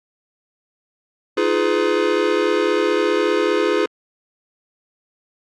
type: chord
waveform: square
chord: F half-diminished seventh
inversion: third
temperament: just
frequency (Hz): 314.3 / 349.2 / 419.1 / 502.9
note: Eb4 / F4 / Ab4 / Cb5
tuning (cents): +18 / 0 / +16 / +31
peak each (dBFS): -25 / -22 / -20 / -23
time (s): 1.37-3.86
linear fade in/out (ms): 5
effects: low-pass 4000 Hz 12 dB/octave + Opus 48 kbps